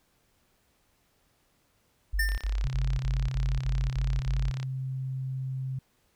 sine tone bursts, 49 Hz, G1, in tune, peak -25 dBFS, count 8, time 2.13-4.508 s, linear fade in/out 10 ms, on 250 ms, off 54 ms
square tone with exponential decay, 1798 Hz, A6, 37 cents sharp, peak -24 dBFS, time 2.19-2.54 s, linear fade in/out 5 ms, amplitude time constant 76 ms
click train, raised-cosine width 0.2 ms, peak -23 dBFS, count 81, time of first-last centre 2.29-4.629 s, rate 34.2 Hz
sine tone with pitch glide, 130.81 to 131.57 Hz, C3 to C3, 0 to +10 cents, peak -30 dBFS, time 2.64-5.79 s, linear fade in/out 5 ms, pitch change +10 cents, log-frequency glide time 4.07-4.53 s
effects pink hiss -69 dBFS RMS until 6.15 s

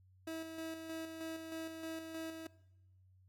30% pulse tone with tremolo, 323.3 Hz, E4, 34 cents flat, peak -38 dBFS, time 0.27-2.47 s, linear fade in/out 5 ms, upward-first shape square, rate 3.2 Hz, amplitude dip 40%, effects noise-tail reverb RT60 1.0 s tail -21 dB re dry + added 93 Hz sine -63 dBFS peak until 3.28 s

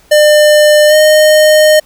square tone with pitch glide, 600 to 614.4 Hz, D5 to D#5, +37 to -22 cents, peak -4 dBFS, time 0.11-1.8 s, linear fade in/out 10 ms, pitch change +41 cents, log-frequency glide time 0.88-0.94 s, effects pink hiss -46 dBFS RMS until 1.85 s

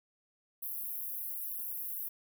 pink high-pass noise, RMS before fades -39 dBFS, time 0.62-2.09 s, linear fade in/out 10 ms, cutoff 11000 Hz, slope 96 dB/octave, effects none

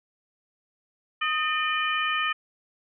harmonic tone with a mistuned harmonic, 604 Hz, D5, 48 cents sharp, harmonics 2 / 3 / 4 / 5, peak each -27 / -29 / -30 / -31 dBFS, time 1.21-2.33 s, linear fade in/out 10 ms, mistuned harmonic 2, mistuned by +57 cents, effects none

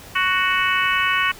harmonic tone, 371.3 Hz, F#4, 6 cents sharp, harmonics 3 / 4 / 5 / 6 / 7 / 8, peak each -22 / -23 / -24 / -25 / -25 / -26 dBFS, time 0.15-1.32 s, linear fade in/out 10 ms, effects pink hiss -41 dBFS RMS until 1.39 s

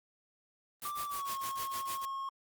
white noise with tremolo, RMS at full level -40 dBFS, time 0.82-2.05 s, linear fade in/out 0 ms, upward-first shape sine, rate 6.6 Hz, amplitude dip 95%
triangle tone with pitch glide, 1176 to 1084.6 Hz, D6 to C#6, +2 to -38 cents, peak -34 dBFS, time 0.85-2.29 s, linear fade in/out 2 ms, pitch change -140 cents, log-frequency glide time 1.04-1.34 s
effects Opus 24 kbps

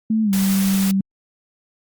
sine tone with pitch glide, 220 to 193.75 Hz, A3 to G3, 0 to -20 cents, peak -15 dBFS, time 0.1-1.01 s, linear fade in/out 5 ms, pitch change -220 cents, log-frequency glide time 0.23-0.32 s
white noise, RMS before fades -27 dBFS, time 0.33-0.91 s, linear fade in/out 0 ms
effects Opus 48 kbps

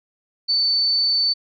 sine tone, 4518 Hz, C#8, 32 cents sharp, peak -16 dBFS, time 0.48-1.34 s, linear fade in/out 20 ms, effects none

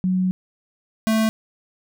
sine / square tone pair in turn, 185 / 220.5 Hz, F#3 / A3, 0 / +4 cents, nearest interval minor third, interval 304 cents, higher second, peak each -17 dBFS, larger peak neither, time 0.04-0.31 / 1.07-1.29 s, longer first, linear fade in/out 0 ms, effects none

